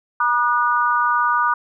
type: tone cluster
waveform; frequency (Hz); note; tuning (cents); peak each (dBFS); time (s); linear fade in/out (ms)
sine; 961 / 1211 / 1468; B5 / D#6 / F#6; -48 / -47 / -14; -20 / -18 / -21; 0.2-1.54; 5
effects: none